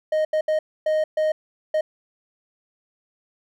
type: tone bursts at uneven times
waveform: triangle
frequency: 621 Hz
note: D#5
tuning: 3 cents flat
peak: -16 dBFS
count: 6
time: 0.12-0.25 / 0.33-0.41 / 0.48-0.59 / 0.86-1.04 / 1.17-1.32 / 1.74-1.81 s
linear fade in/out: 5 ms
effects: none